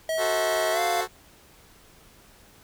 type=tone with pitch glide; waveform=square; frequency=642 to 696.1 Hz; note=E5 to F5; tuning=-46 to -6 cents; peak=-25 dBFS; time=0.09-1.01 s; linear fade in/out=2 ms; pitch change=+140 cents; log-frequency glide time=0.72-0.8 s
type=chord; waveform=15% pulse; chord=F# diminished; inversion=none; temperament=equal; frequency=370 / 440 / 523.3 Hz; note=F#4 / A4 / C5; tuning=0 / 0 / 0 cents; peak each=-23 / -24 / -29 dBFS; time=0.17-1.08 s; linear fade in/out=50 ms
effects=pink hiss -54 dBFS RMS until 2.63 s